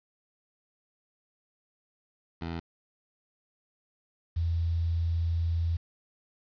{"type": "tone pair in turn", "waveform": ["15% pulse", "sine"], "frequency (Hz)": [83.7, 83.7], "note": ["E2", "E2"], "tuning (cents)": [27, 27], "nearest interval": "unison", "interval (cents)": 0, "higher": "neither", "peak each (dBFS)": [-27, -25], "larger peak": "second", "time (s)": [[2.41, 2.6], [4.36, 5.77]], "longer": "second", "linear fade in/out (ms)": 10, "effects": ["resampled to 11025 Hz", "9-bit"]}